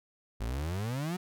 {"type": "exponential sweep", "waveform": "35% pulse", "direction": "up", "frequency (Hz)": [51.91, 188.1], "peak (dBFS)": -30, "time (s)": [0.4, 1.17], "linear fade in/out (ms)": 10, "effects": []}